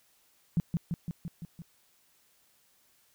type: tone with echo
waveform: sine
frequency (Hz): 168.6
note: E3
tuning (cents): +39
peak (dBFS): -22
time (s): 0.57-0.6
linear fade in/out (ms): 0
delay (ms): 170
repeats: 6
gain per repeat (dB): -3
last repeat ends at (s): 1.62
effects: white hiss -67 dBFS RMS until 3.14 s